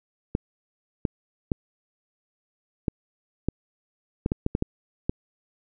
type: clicks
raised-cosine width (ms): 3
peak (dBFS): -10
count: 11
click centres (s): 0.351 / 1.052 / 1.518 / 2.882 / 3.486 / 4.261 / 4.319 / 4.464 / 4.551 / 4.624 / 5.095
effects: none